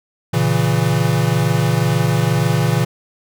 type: chord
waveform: square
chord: A# diminished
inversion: none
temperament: equal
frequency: 116.54 / 138.59 / 164.81 Hz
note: A#2 / C#3 / E3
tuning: 0 / 0 / 0 cents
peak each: -19 dBFS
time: 0.33-2.85 s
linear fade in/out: 10 ms
effects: none